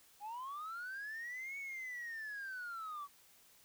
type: linear two-way sweep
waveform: sine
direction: up then down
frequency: 800 to 2237 to 1119 Hz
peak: -40 dBFS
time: 0.2-3.08 s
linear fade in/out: 50 ms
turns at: 1.58 s
effects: tanh soft clip ceiling -40 dBFS + white hiss -65 dBFS RMS until 3.64 s